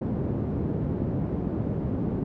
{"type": "band-pass noise", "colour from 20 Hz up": "pink", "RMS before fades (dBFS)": -28, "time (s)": [0.01, 2.24], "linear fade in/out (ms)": 10, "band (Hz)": [110, 310], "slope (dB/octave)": 12, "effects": []}